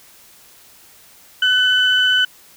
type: tone pair together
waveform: sine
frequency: 1505 / 3010 Hz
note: F#6 / F#7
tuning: +29 / +29 cents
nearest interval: octave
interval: 1200 cents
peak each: -14 dBFS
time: 1.42-2.25 s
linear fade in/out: 5 ms
effects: tanh soft clip ceiling -6 dBFS + white hiss -47 dBFS RMS until 2.56 s

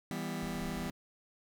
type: chord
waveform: sawtooth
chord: E minor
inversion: none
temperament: just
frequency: 164.81 / 197.78 / 247.2 Hz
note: E3 / G3 / B3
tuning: 0 / +16 / +2 cents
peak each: -36 dBFS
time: 0.11-0.9 s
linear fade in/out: 0 ms
type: noise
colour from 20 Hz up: brown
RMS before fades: -47 dBFS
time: 0.42-0.91 s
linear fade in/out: 10 ms
effects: none

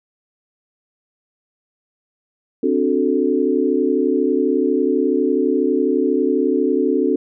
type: chord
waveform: sine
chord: D dominant seventh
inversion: third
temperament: equal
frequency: 261.6 / 293.7 / 370 / 440 Hz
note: C4 / D4 / F#4 / A4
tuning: 0 / 0 / 0 / 0 cents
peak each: -20 dBFS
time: 2.63-7.16 s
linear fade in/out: 5 ms
effects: none

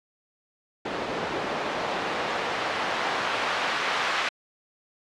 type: noise with band-pass filter sweep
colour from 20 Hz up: white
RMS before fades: -28 dBFS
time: 0.85-4.29 s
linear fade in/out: 5 ms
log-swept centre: 420 to 1400 Hz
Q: 0.81
effects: low-pass 4000 Hz 12 dB/octave + AAC 64 kbps

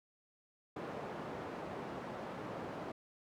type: band-pass noise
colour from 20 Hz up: white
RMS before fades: -44 dBFS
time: 0.76-2.92 s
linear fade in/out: 5 ms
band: 120 to 780 Hz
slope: 12 dB/octave
effects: none

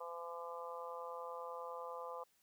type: harmonic tone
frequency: 170 Hz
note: F3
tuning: 46 cents flat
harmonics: 3 / 4 / 5 / 6 / 7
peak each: -47 / -54 / -52 / -49 / -51 dBFS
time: 0-2.24 s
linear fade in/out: 10 ms
effects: white hiss -75 dBFS RMS until 2.42 s

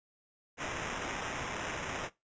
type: noise with sample-and-hold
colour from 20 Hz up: white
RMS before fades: -38 dBFS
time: 0.57-2.1 s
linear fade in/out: 50 ms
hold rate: 4410 Hz
effects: noise-tail reverb RT60 0.2 s tail -19 dB re dry + resampled to 16000 Hz

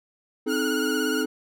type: chord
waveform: triangle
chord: A diminished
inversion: first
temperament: equal with one note detuned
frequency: 261.6 / 311.1 / 430.4 Hz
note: C4 / Eb4 / A4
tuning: 0 / 0 / -38 cents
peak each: -26 dBFS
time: 0.46-1.26 s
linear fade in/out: 10 ms
type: tone with vibrato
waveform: sawtooth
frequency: 1442 Hz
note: F#6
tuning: 45 cents flat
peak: -24 dBFS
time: 0.47-1.26 s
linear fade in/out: 50 ms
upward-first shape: triangle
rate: 17 Hz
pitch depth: 55 cents each way
effects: none

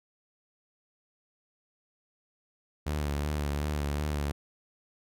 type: tone with vibrato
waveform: sawtooth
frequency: 73.42 Hz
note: D2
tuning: in tune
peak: -25 dBFS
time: 2.86-4.32 s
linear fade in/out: 10 ms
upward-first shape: sine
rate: 2.7 Hz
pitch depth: 39 cents each way
effects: none

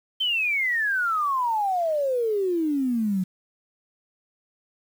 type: exponential sweep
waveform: sine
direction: down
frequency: 3136 to 180 Hz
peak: -21 dBFS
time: 0.2-3.24 s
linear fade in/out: 10 ms
effects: 8-bit

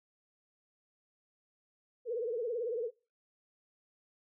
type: tone with vibrato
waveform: sine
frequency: 466.2 Hz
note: A#4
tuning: in tune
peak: -32 dBFS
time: 2.05-2.91 s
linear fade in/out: 50 ms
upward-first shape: triangle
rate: 18 Hz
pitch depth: 150 cents each way
effects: noise-tail reverb RT60 0.3 s tail -21 dB re dry

